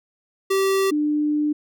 square / sine tone pair in turn, 387.5 / 298.7 Hz, G4 / D4, -20 / +29 cents, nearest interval perfect fourth, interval 451 cents, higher first, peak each -18 dBFS, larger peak neither, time 0.5-0.91 / 0.91-1.53 s, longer second, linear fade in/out 10 ms, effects none

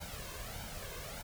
pink noise with flanger, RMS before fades -44 dBFS, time 0-1.23 s, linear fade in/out 20 ms, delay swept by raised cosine 1.3 to 1.91 ms, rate 1.6 Hz, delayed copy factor +0.65, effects none

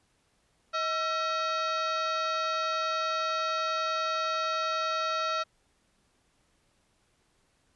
harmonic tone with a mistuned harmonic, 635 Hz, D#5, 35 cents sharp, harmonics 1 / 2 / 3 / 4 / 5 / 6 / 7 / 8 / 9 / 10, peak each -34 / -29 / -42 / -40 / -45 / -40 / -41 / -51 / -49 / -55 dBFS, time 0.73-5.44 s, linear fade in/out 20 ms, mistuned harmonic 2, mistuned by +99 cents, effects pink hiss -70 dBFS RMS until 7.75 s + resampled to 24000 Hz

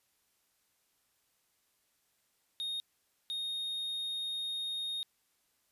triangle tone bursts at uneven times, 3709 Hz, A#7, 9 cents flat, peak -33 dBFS, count 2, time 2.6-2.8 / 3.3-5.03 s, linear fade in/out 0 ms, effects white hiss -75 dBFS RMS until 5.71 s + resampled to 32000 Hz

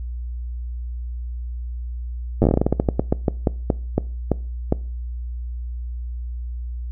slowing click train, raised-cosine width 2 ms, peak -3 dBFS, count 22, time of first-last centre 2.42-4.724 s, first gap 9 ms, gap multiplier 1.21, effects noise-tail reverb RT60 0.4 s tail -22 dB re dry + added 60 Hz sine -26 dBFS peak until 6.91 s

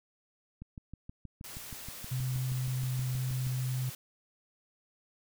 click train, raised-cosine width 5 ms, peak -31 dBFS, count 19, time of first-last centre 0.62-3.468 s, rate 6.32 Hz
white noise, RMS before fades -45 dBFS, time 1.44-3.95 s, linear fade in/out 2 ms
sine tone, 128.2 Hz, C3, 35 cents flat, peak -30 dBFS, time 2.11-3.9 s, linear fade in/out 10 ms
effects none

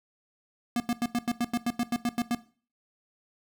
square tone bursts, 238.6 Hz, A#3, 41 cents sharp, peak -25 dBFS, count 13, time 0.76-2.349 s, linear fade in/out 2 ms, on 41 ms, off 88 ms, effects noise-tail reverb RT60 0.4 s tail -17 dB re dry

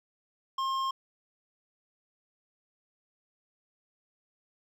sine tone with hard clipping, 1066 Hz, C6, 32 cents sharp, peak -30 dBFS, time 0.58-0.91 s, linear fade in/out 5 ms, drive 10 dB, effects none

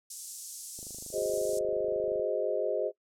pink high-pass noise, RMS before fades -39 dBFS, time 0.1-1.59 s, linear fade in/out 5 ms, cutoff 6400 Hz, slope 24 dB/octave
click train, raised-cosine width 2 ms, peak -36 dBFS, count 37, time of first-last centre 0.79-2.196 s, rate 25.6 Hz
sine chord, Ab dominant seventh, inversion third, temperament equal, 370 / 415.3 / 523.3 / 622.3 Hz, Gb4 / Ab4 / C5 / Eb5, 0 / 0 / 0 / 0 cents, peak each -35 / -33 / -33 / -32 dBFS, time 1.12-2.92 s, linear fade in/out 50 ms
effects noise-tail reverb RT60 0.1 s tail -22 dB re dry + low-pass 10000 Hz 12 dB/octave

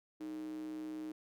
square tone with high-pass filter, 62.3 Hz, B1, 16 cents sharp, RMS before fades -43 dBFS, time 0.2-1.12 s, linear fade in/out 5 ms, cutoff 310 Hz, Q 8.8, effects none

